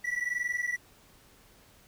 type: tone pair together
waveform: triangle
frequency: 1940 / 1961.4 Hz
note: B6 / B6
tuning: -31 / -12 cents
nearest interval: unison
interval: 19 cents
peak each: -31 / -30 dBFS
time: 0.04-0.77 s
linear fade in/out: 10 ms
effects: pink hiss -59 dBFS RMS until 1.87 s